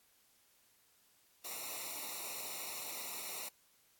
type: noise with comb filter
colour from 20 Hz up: white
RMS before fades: -43 dBFS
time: 1.44-3.49 s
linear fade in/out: 10 ms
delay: 0.62 ms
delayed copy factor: -1
effects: white hiss -70 dBFS RMS until 3.99 s + AAC 64 kbps